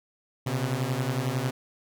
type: beating tone pair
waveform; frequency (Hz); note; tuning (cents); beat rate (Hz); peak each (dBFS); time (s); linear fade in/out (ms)
sawtooth; 123.47 / 134.47; B2 / C3; 0 / +48; 11; -25; 0.46-1.51; 10
effects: none